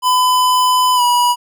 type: tone with pitch glide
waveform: square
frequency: 1006 to 972.3 Hz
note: B5 to B5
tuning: +32 to -27 cents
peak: -11 dBFS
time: 0.02-1.36 s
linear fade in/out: 50 ms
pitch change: -59 cents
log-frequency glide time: 0.95-1.02 s
effects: none